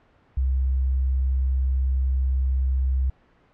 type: tone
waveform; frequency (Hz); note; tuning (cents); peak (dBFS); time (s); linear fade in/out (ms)
sine; 65.41; C2; 0; -19; 0.37-3.1; 5
effects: pink hiss -59 dBFS RMS until 3.53 s + low-pass 2000 Hz 12 dB/octave